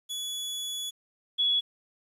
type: tone pair in turn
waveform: sawtooth / sine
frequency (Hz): 3400 / 3378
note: G#7 / G#7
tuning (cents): +40 / +29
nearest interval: unison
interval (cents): 11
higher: first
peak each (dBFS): -29 / -22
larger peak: second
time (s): 0.09-0.91 / 1.38-1.61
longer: first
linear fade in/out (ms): 20
effects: resampled to 32000 Hz + 10-bit